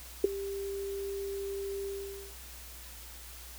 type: tone with ADSR envelope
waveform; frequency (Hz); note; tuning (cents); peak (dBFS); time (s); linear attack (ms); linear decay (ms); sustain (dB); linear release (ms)
sine; 395.1; G4; +14; -16; 0.24-2.35; 4; 13; -18; 490
effects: added 60 Hz sine -49 dBFS peak until 3.58 s + white hiss -49 dBFS RMS until 3.58 s